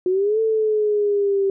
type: exponential two-way sweep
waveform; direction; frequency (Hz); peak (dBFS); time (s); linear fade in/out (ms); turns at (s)
sine; up then down; 358.9 to 446.5 to 389.2; -16; 0.06-1.5; 2; 0.4
effects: none